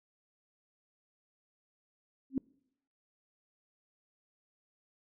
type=tone with exponential growth; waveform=sine; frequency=266.5 Hz; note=C4; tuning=32 cents sharp; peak=-23 dBFS; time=2.3-2.38 s; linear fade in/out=2 ms; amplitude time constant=16 ms; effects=noise-tail reverb RT60 0.8 s tail -26 dB re dry